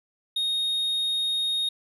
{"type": "tone", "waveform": "triangle", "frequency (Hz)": 3720, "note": "A#7", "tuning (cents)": -4, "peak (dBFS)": -22, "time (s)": [0.36, 1.69], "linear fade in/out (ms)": 5, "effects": ["resampled to 32000 Hz"]}